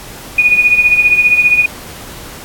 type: tone with tremolo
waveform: sine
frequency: 2462 Hz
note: D#7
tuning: 19 cents flat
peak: -3 dBFS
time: 0.38-1.66 s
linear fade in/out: 5 ms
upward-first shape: triangle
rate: 15 Hz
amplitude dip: 75%
effects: pink hiss -31 dBFS RMS until 2.44 s + AAC 64 kbps